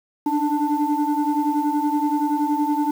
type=tone cluster; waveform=sine; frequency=290.9 / 301.5 / 885 Hz; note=D4 / D4 / A5; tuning=-16 / +46 / +10 cents; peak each=-22 dBFS; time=0.26-2.91 s; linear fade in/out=5 ms; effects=tanh soft clip ceiling -11 dBFS + 7-bit